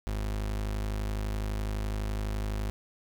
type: tone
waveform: 35% pulse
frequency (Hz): 51.91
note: G#1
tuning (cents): 0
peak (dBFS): -28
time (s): 0.07-2.7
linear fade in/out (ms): 0
effects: none